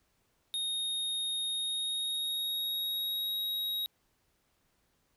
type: tone with pitch glide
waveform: square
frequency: 3717 to 3802 Hz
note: A#7 to A#7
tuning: -6 to +33 cents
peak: -32 dBFS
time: 0.54-3.86 s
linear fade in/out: 0 ms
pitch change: +39 cents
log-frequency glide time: 1.46-3.39 s
effects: pink hiss -74 dBFS RMS until 5.16 s